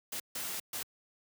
white noise bursts at uneven times, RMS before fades -38 dBFS, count 3, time 0.12-0.2 / 0.35-0.6 / 0.73-0.83 s, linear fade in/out 5 ms, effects high-pass 80 Hz 12 dB/octave

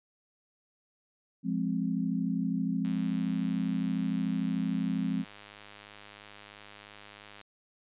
sine chord, F minor, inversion none, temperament equal, 174.61 / 207.7 / 261.6 Hz, F3 / Ab3 / C4, 0 / 0 / 0 cents, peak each -32 dBFS, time 1.43-5.25 s, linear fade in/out 50 ms
click train, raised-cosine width 0.2 ms, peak -30 dBFS, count 471, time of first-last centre 2.85-7.413 s, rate 103 Hz
effects resampled to 8000 Hz

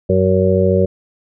harmonic tone, 93.8 Hz, F#2, 24 cents sharp, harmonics 1 / 2 / 4 / 5 / 6, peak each -17 / -17 / -17 / -17 / -17 dBFS, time 0.09-0.86 s, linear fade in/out 10 ms, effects none

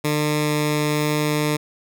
10% pulse tone with notch filter, 150.1 Hz, D3, 38 cents sharp, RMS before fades -21 dBFS, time 0.04-1.57 s, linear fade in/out 10 ms, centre 720 Hz, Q 1.9, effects none

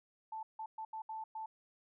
sine tone bursts at uneven times, 880 Hz, A5, in tune, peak -40 dBFS, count 6, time 0.32-0.43 / 0.59-0.66 / 0.78-0.85 / 0.93-1.02 / 1.09-1.24 / 1.35-1.46 s, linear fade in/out 5 ms, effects none

